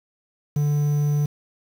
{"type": "tone with quantisation", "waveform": "triangle", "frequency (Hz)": 146.83, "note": "D3", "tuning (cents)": 0, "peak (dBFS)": -16, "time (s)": [0.56, 1.26], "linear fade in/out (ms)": 5, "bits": 7, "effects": []}